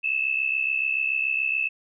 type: tone pair together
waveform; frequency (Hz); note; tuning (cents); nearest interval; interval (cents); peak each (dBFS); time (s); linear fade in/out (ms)
sine; 2586 / 2653; E7 / E7; -34 / +10; unison; 44; -25; 0.03-1.69; 20
effects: none